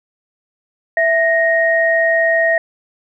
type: tone pair together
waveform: sine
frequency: 659.3 / 1867.5 Hz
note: E5 / A#6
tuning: 0 / +3 cents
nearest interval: octave + tritone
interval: 1803 cents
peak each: -14 / -14 dBFS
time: 0.97-2.58 s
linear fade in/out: 2 ms
effects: none